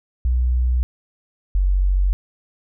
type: tone pair in turn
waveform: sine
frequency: 61.8 / 46.83 Hz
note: B1 / F#1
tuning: +2 / +22 cents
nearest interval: perfect fourth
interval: 480 cents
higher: first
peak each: -15 / -14 dBFS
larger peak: second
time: 0.25-0.83 / 1.55-2.13 s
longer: neither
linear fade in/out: 0 ms
effects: none